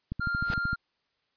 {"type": "click train", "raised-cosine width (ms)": 5, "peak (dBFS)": -20, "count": 9, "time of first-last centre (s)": [0.12, 0.731], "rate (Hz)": 13.1}
{"type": "tone", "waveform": "triangle", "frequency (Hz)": 1396.9, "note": "F6", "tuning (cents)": 0, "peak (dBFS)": -26, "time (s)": [0.2, 0.76], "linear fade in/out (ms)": 20}
{"type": "noise with exponential growth", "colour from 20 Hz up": "pink", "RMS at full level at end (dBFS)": -30, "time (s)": [0.4, 0.54], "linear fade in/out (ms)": 2, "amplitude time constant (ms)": 29}
{"effects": ["white hiss -75 dBFS RMS until 1.36 s", "resampled to 11025 Hz"]}